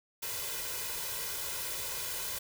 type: noise with comb filter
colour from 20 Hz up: white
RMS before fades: -37 dBFS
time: 0.22-2.39 s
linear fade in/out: 10 ms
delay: 2 ms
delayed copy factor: +0.75
effects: none